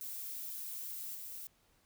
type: noise with level steps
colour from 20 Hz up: violet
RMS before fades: -43 / -46 dBFS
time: 0.01-1.47 s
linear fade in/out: 0 ms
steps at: 1.15 s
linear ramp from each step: 2 ms
effects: pink hiss -71 dBFS RMS until 1.85 s